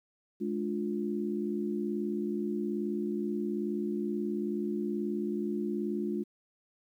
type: chord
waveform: sine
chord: D diminished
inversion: second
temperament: just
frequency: 211.4 / 293.7 / 352.4 Hz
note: Ab3 / D4 / F4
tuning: +31 / 0 / +16 cents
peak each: -33 / -37 / -34 dBFS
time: 0.4-6.24 s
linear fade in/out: 20 ms
effects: 11-bit